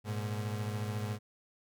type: beating tone pair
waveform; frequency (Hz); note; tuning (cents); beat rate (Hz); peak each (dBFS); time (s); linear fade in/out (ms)
35% pulse; 104.9 / 118.9; G#2 / A#2; +18 / +35; 14; -33 / -39; 0.04-1.19; 50
effects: none